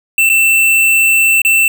square tone with dropouts, 2676 Hz, E7, 25 cents sharp, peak -8 dBFS, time 0.18-1.68 s, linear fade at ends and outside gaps 2 ms, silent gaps 0.292-0.298 / 1.418-1.449 s, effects none

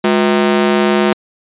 sawtooth ring-modulated tone, 284.4 Hz, C#4, 45 cents sharp, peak -3 dBFS, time 0.04-1.13 s, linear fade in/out 5 ms, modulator 75.9 Hz, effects resampled to 8000 Hz

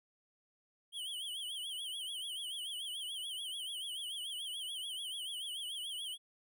square tone with vibrato, 3136 Hz, G7, in tune, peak -40 dBFS, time 0.92-6.18 s, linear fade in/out 50 ms, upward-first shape triangle, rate 6.9 Hz, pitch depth 150 cents each way, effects none

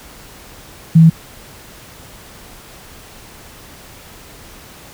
sine tone, 162.8 Hz, E3, 21 cents flat, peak -3 dBFS, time 0.95-1.1 s, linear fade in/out 10 ms, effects pink hiss -39 dBFS RMS until 4.93 s

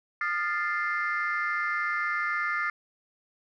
sine chord, F dominant seventh, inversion third, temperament equal with one note detuned, 1220.3 / 1396.9 / 1760 / 2093 Hz, Eb6 / F6 / A6 / C7, -34 / 0 / 0 / 0 cents, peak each -31 dBFS, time 0.21-2.7 s, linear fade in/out 2 ms, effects tanh soft clip ceiling -19 dBFS

